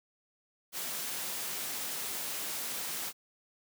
white noise, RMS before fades -37 dBFS, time 0.72-3.13 s, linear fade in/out 50 ms, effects high-pass 150 Hz 12 dB/octave

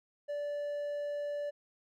triangle tone, 582 Hz, D5, 16 cents flat, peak -32 dBFS, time 0.28-1.51 s, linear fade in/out 20 ms, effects none

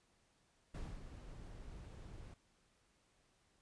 brown noise with ADSR envelope, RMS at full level -44 dBFS, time 0.74-2.34 s, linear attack 9 ms, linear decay 250 ms, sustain -8 dB, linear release 3 ms, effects pink hiss -75 dBFS RMS until 3.61 s + resampled to 22050 Hz

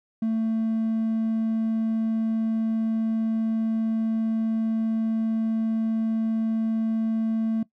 triangle tone, 223.1 Hz, A3, 24 cents sharp, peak -19 dBFS, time 0.22-7.63 s, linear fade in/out 5 ms, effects noise-tail reverb RT60 0.1 s tail -20 dB re dry + tanh soft clip ceiling -16 dBFS

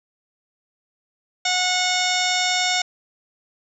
harmonic tone with a mistuned harmonic, 730 Hz, F#5, 24 cents flat, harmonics 1 / 2 / 3 / 4 / 5 / 6 / 7 / 8 / 9 / 10, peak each -25 / -29 / -25 / -30 / -25 / -32 / -27 / -34 / -33 / -30 dBFS, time 1.45-2.82 s, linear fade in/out 5 ms, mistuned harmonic 7, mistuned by +91 cents, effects none

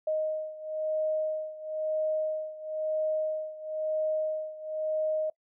sine beating tone pair, 622.3 / 623.3 Hz, D#5 / D#5, 0 / +3 cents, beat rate 1 Hz, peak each -30 / -33 dBFS, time 0.07-5.3 s, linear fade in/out 5 ms, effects noise-tail reverb RT60 0.1 s tail -22 dB re dry

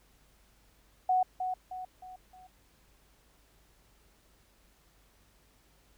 sine tone with echo, 740 Hz, F#5, in tune, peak -23 dBFS, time 1.09-1.23 s, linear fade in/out 5 ms, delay 310 ms, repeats 4, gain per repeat -7 dB, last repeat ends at 2.47 s, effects added 50 Hz sine -66 dBFS peak until 5.97 s + pink hiss -66 dBFS RMS until 5.97 s

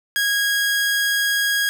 sawtooth tone, 1644 Hz, G#6, 18 cents flat, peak -14 dBFS, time 0.16-1.69 s, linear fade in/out 0 ms, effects none

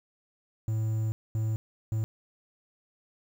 triangle tone bursts at uneven times, 110 Hz, A2, in tune, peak -24 dBFS, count 3, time 0.68-1.12 / 1.35-1.56 / 1.92-2.04 s, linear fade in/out 0 ms, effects 9-bit

